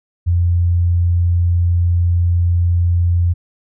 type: tone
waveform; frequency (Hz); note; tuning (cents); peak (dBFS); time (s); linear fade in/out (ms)
sine; 86.9; F2; -8; -11; 0.26-3.34; 20
effects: none